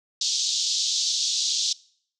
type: band-pass noise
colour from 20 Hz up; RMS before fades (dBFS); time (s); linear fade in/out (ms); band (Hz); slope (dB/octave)
pink; -25; 0.21-1.73; 5; 3500 to 6800; 48
effects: noise-tail reverb RT60 0.6 s tail -23 dB re dry